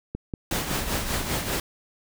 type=click train; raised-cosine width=3 ms; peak=-17 dBFS; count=4; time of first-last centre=0.15-0.714 s; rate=5.32 Hz
type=noise with tremolo; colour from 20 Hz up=pink; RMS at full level=-25 dBFS; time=0.51-1.6 s; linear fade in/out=2 ms; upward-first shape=triangle; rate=5.1 Hz; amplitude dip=60%
effects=none